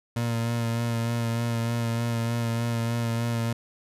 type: tone with vibrato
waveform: 30% pulse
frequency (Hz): 116.54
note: A#2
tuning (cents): 0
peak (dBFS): -22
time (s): 0.16-3.53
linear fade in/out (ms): 5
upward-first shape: sine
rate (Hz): 3.3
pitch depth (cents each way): 22
effects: resampled to 32000 Hz